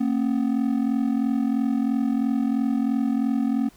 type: ring-modulated tone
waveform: triangle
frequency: 249.1 Hz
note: B3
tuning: 15 cents sharp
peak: -15 dBFS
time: 0-3.69 s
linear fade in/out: 10 ms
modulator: 21.5 Hz
effects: pink hiss -55 dBFS RMS until 3.76 s